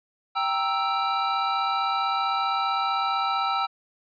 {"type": "chord", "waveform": "square", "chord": "E diminished", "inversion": "first", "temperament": "equal", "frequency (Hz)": [784, 932.3, 1318.5], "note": ["G5", "Bb5", "E6"], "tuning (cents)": [0, 0, 0], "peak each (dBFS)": [-28, -32, -26], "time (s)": [0.35, 3.67], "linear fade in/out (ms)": 20, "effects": ["resampled to 11025 Hz"]}